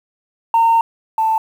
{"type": "tone pair in turn", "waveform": "sine", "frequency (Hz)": [915, 885.4], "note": ["A#5", "A5"], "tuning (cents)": [-32, 11], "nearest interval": "minor second", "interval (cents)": 57, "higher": "first", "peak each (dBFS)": [-8, -12], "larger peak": "first", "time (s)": [[0.54, 0.81], [1.18, 1.38]], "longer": "first", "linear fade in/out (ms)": 2, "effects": ["tanh soft clip ceiling -7 dBFS", "7-bit"]}